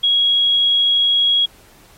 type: tone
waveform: sine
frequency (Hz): 3312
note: G#7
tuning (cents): -5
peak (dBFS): -12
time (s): 0.03-1.46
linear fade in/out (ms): 10
effects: pink hiss -49 dBFS RMS until 1.97 s + AAC 48 kbps